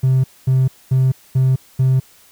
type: tone bursts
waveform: triangle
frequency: 130.81 Hz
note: C3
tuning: in tune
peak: -8 dBFS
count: 5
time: 0.03-2 s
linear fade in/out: 10 ms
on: 210 ms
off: 230 ms
effects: tanh soft clip ceiling -6 dBFS + white hiss -49 dBFS RMS until 2.31 s